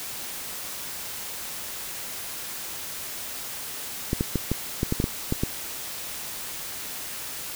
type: clicks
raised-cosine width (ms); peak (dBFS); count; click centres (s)
3; -10; 10; 4.131 / 4.209 / 4.357 / 4.516 / 4.831 / 4.924 / 5.001 / 5.041 / 5.324 / 5.435
effects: white hiss -35 dBFS RMS until 7.55 s